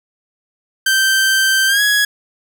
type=tone with pitch glide; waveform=sawtooth; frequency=1559 to 1670.9 Hz; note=G6 to G#6; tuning=-10 to +10 cents; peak=-8 dBFS; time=0.86-2.05 s; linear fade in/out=5 ms; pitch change=+120 cents; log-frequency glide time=1.67-1.81 s; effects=none